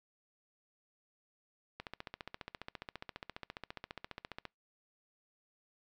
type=click train; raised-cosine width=0.3 ms; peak=-26 dBFS; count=40; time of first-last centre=1.8-4.453 s; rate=14.7 Hz; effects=noise-tail reverb RT60 0.2 s tail -26 dB re dry